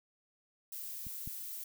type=noise; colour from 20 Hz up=violet; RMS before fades=-43 dBFS; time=0.72-1.64 s; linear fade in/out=5 ms
type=clicks; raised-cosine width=5 ms; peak=-35 / -31 dBFS; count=2; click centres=1.068 / 1.275 s
effects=none